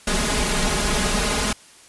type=noise with comb filter; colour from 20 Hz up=pink; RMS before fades=-21 dBFS; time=0.07-1.53 s; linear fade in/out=5 ms; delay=4.8 ms; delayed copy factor=+0.95; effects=white hiss -48 dBFS RMS until 1.88 s + resampled to 24000 Hz